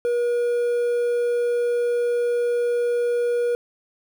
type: tone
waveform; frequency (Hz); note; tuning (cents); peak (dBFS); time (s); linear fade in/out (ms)
triangle; 480; B4; -49; -17; 0.05-3.55; 0
effects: 8-bit